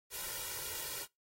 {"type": "noise with comb filter", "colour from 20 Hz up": "white", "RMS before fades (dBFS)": -41, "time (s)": [0.1, 1.07], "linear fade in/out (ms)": 50, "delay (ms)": 2.1, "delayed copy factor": 1, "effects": ["noise-tail reverb RT60 0.2 s tail -24 dB re dry", "AAC 48 kbps"]}